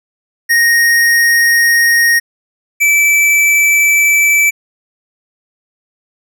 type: tone pair in turn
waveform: square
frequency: 1864.7 / 2316 Hz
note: A#6 / D7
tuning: 0 / -25 cents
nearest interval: major third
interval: 375 cents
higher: second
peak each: -8 dBFS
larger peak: neither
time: 0.49-2.2 / 2.8-4.51 s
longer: neither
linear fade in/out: 20 ms
effects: none